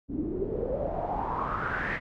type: noise with low-pass filter sweep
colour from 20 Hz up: pink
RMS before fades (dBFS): -31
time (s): 0.08-2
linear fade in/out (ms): 50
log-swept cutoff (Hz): 270 to 2000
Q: 6.8
effects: none